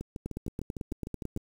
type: two click trains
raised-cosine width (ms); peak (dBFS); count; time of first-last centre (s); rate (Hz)
3; -21 / -24; 11 / 10; 0.26-1.364 / 0.01-1.374; 9.06 / 6.6
effects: 8-bit